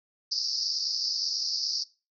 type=band-pass noise; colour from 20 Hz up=white; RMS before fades=-30 dBFS; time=0.31-1.84 s; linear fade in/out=10 ms; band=4600 to 5400 Hz; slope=96 dB/octave; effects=noise-tail reverb RT60 0.3 s tail -20 dB re dry